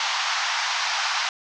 pink band-pass noise, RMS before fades -25 dBFS, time 0-1.29 s, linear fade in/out 2 ms, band 780 to 6200 Hz, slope 48 dB/octave, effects none

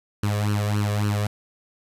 sawtooth tone with flanger, 103.9 Hz, G#2, 1 cent sharp, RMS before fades -23 dBFS, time 0.23-1.27 s, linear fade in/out 5 ms, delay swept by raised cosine 0.69 to 1.79 ms, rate 3.6 Hz, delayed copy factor +0.8, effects resampled to 32000 Hz + 8-bit

